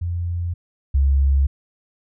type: tone pair in turn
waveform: sine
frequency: 86.6 / 68.73 Hz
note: F2 / C#2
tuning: -14 / -14 cents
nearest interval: major third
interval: 400 cents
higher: first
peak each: -21 / -13 dBFS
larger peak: second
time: 0.01-0.54 / 0.94-1.47 s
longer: neither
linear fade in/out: 10 ms
effects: none